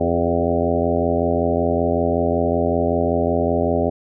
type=harmonic tone with a mistuned harmonic; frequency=85.3 Hz; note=F2; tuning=40 cents flat; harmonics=1 / 2 / 3 / 4 / 5 / 6 / 7 / 8 / 9; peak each=-25 / -27 / -23 / -27 / -23 / -27 / -23 / -26 / -29 dBFS; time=0-3.9 s; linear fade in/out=10 ms; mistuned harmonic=5; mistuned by=-34 cents; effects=none

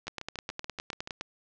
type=two click trains; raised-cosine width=0.2 ms; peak=-21 / -17 dBFS; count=8 / 12; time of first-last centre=0.07-1.074 / 0.08-1.211 s; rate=6.97 / 9.73 Hz; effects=low-pass 7000 Hz 12 dB/octave

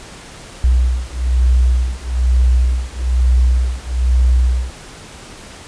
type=beating tone pair; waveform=sine; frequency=61.74 / 62.84 Hz; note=B1 / B1; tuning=0 / +31 cents; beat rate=1.1 Hz; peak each=-14 dBFS; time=0.64-4.7 s; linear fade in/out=0 ms; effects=pink hiss -36 dBFS RMS until 5.67 s + resampled to 22050 Hz

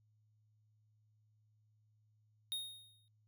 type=tone with exponential decay; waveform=square; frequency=3718 Hz; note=A#7; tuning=5 cents flat; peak=-36 dBFS; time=2.52-3.08 s; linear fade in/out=0 ms; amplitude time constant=120 ms; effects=added 107 Hz sine -70 dBFS peak until 3.27 s

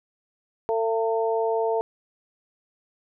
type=harmonic tone; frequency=225 Hz; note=A3; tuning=39 cents sharp; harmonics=2 / 3 / 4; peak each=-23 / -27 / -29 dBFS; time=0.69-1.81 s; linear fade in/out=0 ms; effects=none

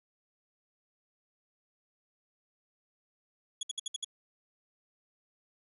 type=tone bursts; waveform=25% pulse; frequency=3362 Hz; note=G#7; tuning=20 cents sharp; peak=-29 dBFS; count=6; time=3.61-4.046 s; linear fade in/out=5 ms; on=21 ms; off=62 ms; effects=resampled to 32000 Hz

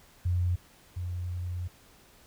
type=tone pair in turn; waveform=sine; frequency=88.9 / 88.9 Hz; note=F2 / F2; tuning=+31 / +31 cents; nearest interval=unison; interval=0 cents; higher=neither; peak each=-24 / -31 dBFS; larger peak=first; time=0.25-0.56 / 0.96-1.68 s; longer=second; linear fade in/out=10 ms; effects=pink hiss -58 dBFS RMS until 2.26 s

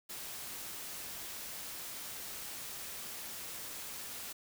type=noise; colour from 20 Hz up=white; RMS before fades=-44 dBFS; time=0.09-4.33 s; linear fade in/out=10 ms; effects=none

